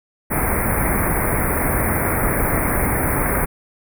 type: band-stop noise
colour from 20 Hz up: pink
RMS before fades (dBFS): -19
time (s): 0.3-3.46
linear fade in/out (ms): 20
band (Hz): 2300 to 9200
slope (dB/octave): 96
effects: none

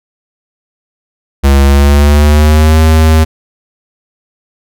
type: tone with pitch glide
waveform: square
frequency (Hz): 69.3 to 79.15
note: C#2 to D#2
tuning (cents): 0 to +30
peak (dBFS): -4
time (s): 1.43-3.25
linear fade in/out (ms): 20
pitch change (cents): +230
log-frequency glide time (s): 1.65-2.8
effects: none

